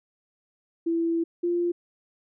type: tone pair in turn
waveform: sine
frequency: 333.1 / 347.4 Hz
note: E4 / F4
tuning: +18 / -9 cents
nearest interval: minor second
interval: 73 cents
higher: second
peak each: -22 dBFS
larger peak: neither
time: 0.86-1.24 / 1.43-1.72 s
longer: first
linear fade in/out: 10 ms
effects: none